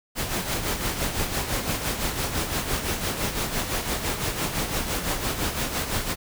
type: noise with tremolo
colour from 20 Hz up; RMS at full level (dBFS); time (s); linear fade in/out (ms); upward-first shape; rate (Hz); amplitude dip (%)
pink; -25; 0.15-6.16; 50; sine; 5.9; 55
effects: none